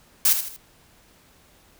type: noise with echo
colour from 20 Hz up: blue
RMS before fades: -17 dBFS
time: 0.25-0.33 s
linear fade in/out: 2 ms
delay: 78 ms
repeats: 3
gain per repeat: -8 dB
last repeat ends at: 0.564 s
effects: pink hiss -56 dBFS RMS until 1.79 s